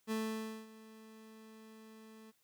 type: tone with ADSR envelope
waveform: 30% pulse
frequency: 220 Hz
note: A3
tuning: in tune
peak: -31 dBFS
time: 0.07-2.32 s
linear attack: 44 ms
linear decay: 550 ms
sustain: -20 dB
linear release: 25 ms
effects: white hiss -75 dBFS RMS until 2.43 s